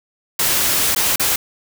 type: noise with dropouts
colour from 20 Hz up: white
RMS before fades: -17 dBFS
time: 0.39-1.36 s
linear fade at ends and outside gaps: 5 ms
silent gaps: 0.949-0.961 / 1.16-1.196 s
effects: none